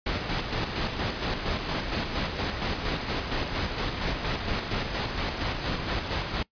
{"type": "noise with tremolo", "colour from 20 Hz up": "pink", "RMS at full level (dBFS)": -28, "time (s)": [0.06, 6.43], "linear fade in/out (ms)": 5, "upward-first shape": "square", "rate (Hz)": 4.3, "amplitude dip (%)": 40, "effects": ["noise-tail reverb RT60 0.1 s tail -22 dB re dry", "resampled to 11025 Hz"]}